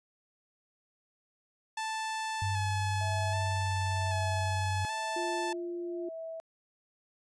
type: tone with vibrato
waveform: sawtooth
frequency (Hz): 868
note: A5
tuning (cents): -24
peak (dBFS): -29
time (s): 1.77-5.53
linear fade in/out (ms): 5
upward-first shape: square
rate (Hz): 0.64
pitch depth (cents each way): 24
type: tone with pitch glide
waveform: sine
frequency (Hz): 98 to 95.38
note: G2 to G2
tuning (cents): 0 to -47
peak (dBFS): -30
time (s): 2.42-4.85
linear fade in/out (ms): 0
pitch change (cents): -47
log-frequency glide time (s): 3.35-3.75
type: tone with tremolo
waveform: sine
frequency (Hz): 652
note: E5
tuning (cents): -19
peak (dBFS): -37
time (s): 3.01-6.4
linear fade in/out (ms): 0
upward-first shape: sine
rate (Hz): 1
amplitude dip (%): 85
type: tone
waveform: sine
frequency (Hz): 347.6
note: F4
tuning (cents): -8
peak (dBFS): -34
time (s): 5.16-6.09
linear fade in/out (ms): 5
effects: resampled to 22050 Hz